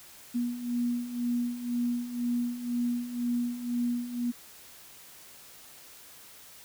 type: beating tone pair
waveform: sine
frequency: 239.7 / 241.7 Hz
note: A#3 / B3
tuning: +48 / -37 cents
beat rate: 2 Hz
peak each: -34 / -29 dBFS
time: 0.34-4.32 s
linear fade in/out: 20 ms
effects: white hiss -51 dBFS RMS until 6.64 s